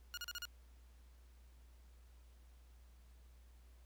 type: tone bursts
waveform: 15% pulse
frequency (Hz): 1430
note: F6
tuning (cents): +41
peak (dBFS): -36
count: 5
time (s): 0.14-0.453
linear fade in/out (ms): 0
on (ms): 33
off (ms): 37
effects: added 60 Hz sine -59 dBFS peak until 3.85 s + pink hiss -73 dBFS RMS until 3.85 s